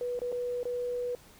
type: tone with dropouts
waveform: sine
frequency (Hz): 489.5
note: B4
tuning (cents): -15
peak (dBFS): -30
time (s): 0.01-1.15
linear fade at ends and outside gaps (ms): 1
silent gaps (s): 0.191-0.217 / 0.318-0.325 / 0.631-0.654
effects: pink hiss -56 dBFS RMS until 1.39 s